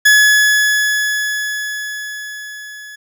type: tone with level ramp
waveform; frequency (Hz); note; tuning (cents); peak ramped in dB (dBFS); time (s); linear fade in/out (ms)
40% pulse; 1700; G#6; +40; -5 to -31; 0.05-2.96; 10
effects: none